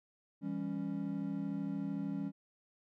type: chord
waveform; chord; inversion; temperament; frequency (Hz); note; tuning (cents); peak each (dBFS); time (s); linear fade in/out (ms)
triangle; C# diminished; first; just; 166.31 / 199.57 / 277.2; E3 / G3 / C#4; +16 / +31 / 0; -40 / -37 / -37; 0.41-2.32; 50
effects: none